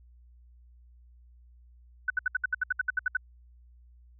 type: tone bursts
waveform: sine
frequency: 1500 Hz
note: F#6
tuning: 23 cents sharp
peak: -23 dBFS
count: 13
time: 2.08-3.17 s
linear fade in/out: 5 ms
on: 22 ms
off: 67 ms
effects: added 60 Hz sine -53 dBFS peak until 4.19 s